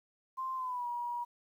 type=tone with pitch glide; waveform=sine; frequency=1046.5 to 959.6 Hz; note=C6 to A#5; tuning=0 to +50 cents; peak=-34 dBFS; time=0.37-1.25 s; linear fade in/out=20 ms; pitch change=-150 cents; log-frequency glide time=0.55-0.87 s; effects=11-bit